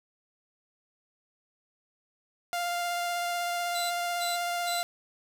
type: tone with vibrato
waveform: sawtooth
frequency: 698.5 Hz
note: F5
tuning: in tune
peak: -25 dBFS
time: 2.53-4.83 s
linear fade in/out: 0 ms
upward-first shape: sine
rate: 16 Hz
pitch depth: 10 cents each way
type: tone bursts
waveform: 25% pulse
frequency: 4014 Hz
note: B7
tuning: 27 cents sharp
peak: -28 dBFS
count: 3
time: 3.74-4.83 s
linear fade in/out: 20 ms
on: 170 ms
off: 290 ms
effects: none